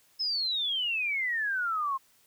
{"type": "exponential sweep", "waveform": "sine", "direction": "down", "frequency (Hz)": [5250, 1050], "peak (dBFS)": -27, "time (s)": [0.19, 1.98], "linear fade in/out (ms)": 20, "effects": ["white hiss -64 dBFS RMS until 2.26 s"]}